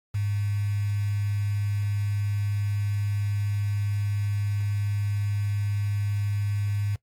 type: tone with quantisation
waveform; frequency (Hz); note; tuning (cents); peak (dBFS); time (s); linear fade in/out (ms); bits
sine; 102.1; G#2; -29; -24; 0.14-6.96; 10; 7
effects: noise-tail reverb RT60 0.1 s tail -19 dB re dry + AAC 64 kbps